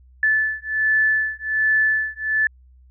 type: beating tone pair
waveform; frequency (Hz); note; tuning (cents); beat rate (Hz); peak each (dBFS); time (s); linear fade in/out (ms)
sine; 1742 / 1743.3; A6 / A6; -18 / -17; 1.3; -20; 0.23-2.47; 2
effects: added 63 Hz sine -47 dBFS peak until 2.9 s